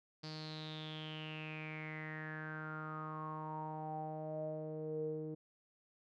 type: tone with low-pass filter sweep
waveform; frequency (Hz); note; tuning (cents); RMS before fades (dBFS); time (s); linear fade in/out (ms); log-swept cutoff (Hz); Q
sawtooth; 155.56; D#3; 0; -44; 0.23-5.35; 10; 4700 to 400; 9.4
effects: none